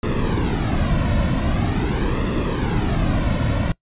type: noise with flanger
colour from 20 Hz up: brown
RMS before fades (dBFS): -20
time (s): 0.03-3.72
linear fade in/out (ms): 2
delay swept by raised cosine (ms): 1.3 to 2.5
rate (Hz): 0.44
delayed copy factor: -0.65
effects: noise-tail reverb RT60 0.1 s tail -22 dB re dry + resampled to 8000 Hz